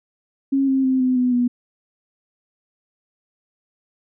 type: tone with pitch steps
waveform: sine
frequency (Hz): 272.6 / 266.7 / 260.9 / 255.2 / 249.7 / 244.3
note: C#4 / C4 / C4 / C4 / B3 / B3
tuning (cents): -29 / +33 / -5 / -43 / +19 / -19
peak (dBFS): -15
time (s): 0.52-1.48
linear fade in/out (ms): 10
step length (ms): 160
effects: none